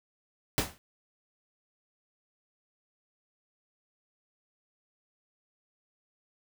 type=noise with exponential decay; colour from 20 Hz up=pink; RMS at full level=-24 dBFS; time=0.58-0.78 s; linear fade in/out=0 ms; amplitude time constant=42 ms; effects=none